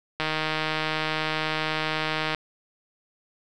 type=click train; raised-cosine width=0.3 ms; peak=-10 dBFS; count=336; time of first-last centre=0.2-2.347 s; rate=156 Hz; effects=none